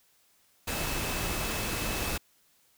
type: tone in noise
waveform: sine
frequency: 2600 Hz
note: E7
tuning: 24 cents flat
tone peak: -41 dBFS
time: 0.67-2.18 s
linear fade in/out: 10 ms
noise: pink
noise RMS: -32 dBFS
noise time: 0.67-2.18 s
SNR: -12 dB
effects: white hiss -66 dBFS RMS until 2.77 s